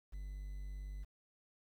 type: tone with quantisation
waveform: triangle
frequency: 48.98 Hz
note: G1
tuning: 1 cent flat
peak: -40 dBFS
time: 0.12-1.05 s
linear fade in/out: 20 ms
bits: 11
effects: none